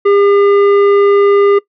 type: tone with tanh clipping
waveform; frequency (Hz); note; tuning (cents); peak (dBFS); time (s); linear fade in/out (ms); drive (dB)
sine; 402.9; G4; +48; -8; 0.05-1.59; 10; 16
effects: noise-tail reverb RT60 0.1 s tail -20 dB re dry + low-pass 2000 Hz 12 dB/octave